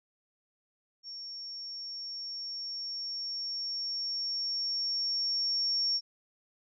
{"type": "tone with level ramp", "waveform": "sine", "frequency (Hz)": 5500, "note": "F8", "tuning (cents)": -27, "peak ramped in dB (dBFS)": [-40, -26], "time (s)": [1.03, 6.01], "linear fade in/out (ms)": 50, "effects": []}